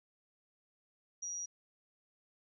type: tone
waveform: sine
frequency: 5760 Hz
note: F#8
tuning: 47 cents flat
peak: -38 dBFS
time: 1.22-1.46 s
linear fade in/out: 10 ms
effects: none